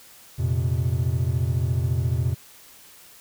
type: chord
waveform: triangle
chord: F suspended fourth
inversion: none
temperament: equal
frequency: 87.31 / 116.54 / 130.81 Hz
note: F2 / Bb2 / C3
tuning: 0 / 0 / 0 cents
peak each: -23 dBFS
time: 0.38-2.35 s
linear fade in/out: 20 ms
effects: white hiss -49 dBFS RMS until 3.2 s